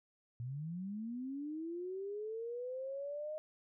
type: linear sweep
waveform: sine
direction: up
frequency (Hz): 115.1 to 622.3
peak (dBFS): -39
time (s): 0.4-3.38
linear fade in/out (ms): 0
effects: none